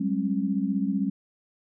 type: tone cluster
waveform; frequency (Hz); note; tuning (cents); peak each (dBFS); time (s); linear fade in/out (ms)
sine; 189.2 / 204.8 / 271.4; F#3 / G#3 / C#4; +39 / -24 / -36; -28 / -27 / -28; 0-1.1; 10
effects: none